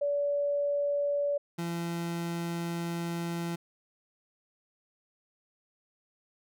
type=tone pair in turn; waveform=sine / 30% pulse; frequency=574 / 169.96 Hz; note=D5 / F3; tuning=-40 / -47 cents; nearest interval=octave + major sixth; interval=2107 cents; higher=first; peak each=-26 / -29 dBFS; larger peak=first; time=0.01-1.38 / 1.58-3.56 s; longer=second; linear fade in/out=10 ms; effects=none